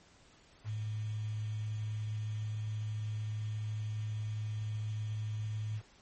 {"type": "tone with quantisation", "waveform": "sine", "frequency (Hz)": 107.4, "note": "A2", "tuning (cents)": -41, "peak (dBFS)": -34, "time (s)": [0.64, 5.82], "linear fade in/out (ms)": 50, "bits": 9, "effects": ["pink hiss -62 dBFS RMS until 6.01 s", "MP3 32 kbps"]}